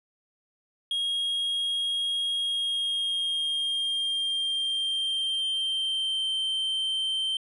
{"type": "tone with pitch glide", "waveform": "triangle", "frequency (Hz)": [3271, 3120], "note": ["G#7", "G7"], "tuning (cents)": [-27, -9], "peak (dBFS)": -24, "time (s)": [0.91, 7.37], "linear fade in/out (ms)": 2, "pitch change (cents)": -82, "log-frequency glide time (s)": [2.37, 6.27], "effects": ["resampled to 24000 Hz"]}